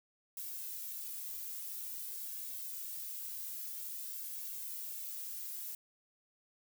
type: noise with flanger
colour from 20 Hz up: violet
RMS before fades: -43 dBFS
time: 0.37-5.75 s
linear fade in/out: 2 ms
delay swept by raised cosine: 1.8 to 2.46 ms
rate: 0.5 Hz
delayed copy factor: +1
effects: none